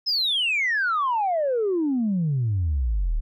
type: exponential sweep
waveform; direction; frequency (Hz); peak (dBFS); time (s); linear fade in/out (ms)
sine; down; 5250 to 34.65; -19; 0.06-3.21; 20
effects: tanh soft clip ceiling -17 dBFS